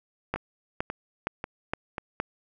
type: two click trains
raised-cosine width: 0.5 ms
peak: -17 / -12 dBFS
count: 4 / 5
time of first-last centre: 0.36-1.982 / 0.34-2.2 s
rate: 1.85 / 2.15 Hz
effects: none